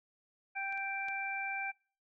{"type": "harmonic tone", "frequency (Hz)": 784, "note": "G5", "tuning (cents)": 0, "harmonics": [1, 2, 3], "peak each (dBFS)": [-40, -41, -38], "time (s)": [0.55, 1.72], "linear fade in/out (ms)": 20}
{"type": "clicks", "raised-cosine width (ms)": 0.2, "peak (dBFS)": [-38, -40, -32], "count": 3, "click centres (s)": [0.725, 0.776, 1.085]}
{"effects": ["noise-tail reverb RT60 0.4 s tail -24 dB re dry"]}